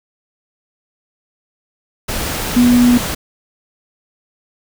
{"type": "tone in noise", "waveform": "sine", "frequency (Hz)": 243.9, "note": "B3", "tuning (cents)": -21, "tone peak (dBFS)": -7, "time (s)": [2.56, 2.98], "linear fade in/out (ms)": 10, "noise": "pink", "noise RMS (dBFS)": -21, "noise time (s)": [2.08, 3.15], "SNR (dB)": 11, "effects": []}